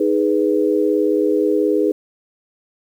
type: chord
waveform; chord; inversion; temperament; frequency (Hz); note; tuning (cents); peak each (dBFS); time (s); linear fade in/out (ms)
sine; G# minor; second; equal; 311.1 / 415.3 / 493.9; D#4 / G#4 / B4; 0 / 0 / 0; -18 / -17 / -20; 0-1.92; 5
effects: 8-bit